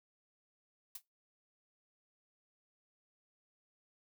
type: noise with exponential decay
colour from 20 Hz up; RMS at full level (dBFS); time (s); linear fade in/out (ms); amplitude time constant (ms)
blue; -39; 0.95-1.02; 5; 15
effects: noise-tail reverb RT60 0.2 s tail -22 dB re dry